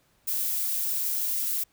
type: noise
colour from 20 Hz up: violet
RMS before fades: -28 dBFS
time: 0.27-1.64 s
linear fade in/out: 10 ms
effects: pink hiss -66 dBFS RMS until 1.72 s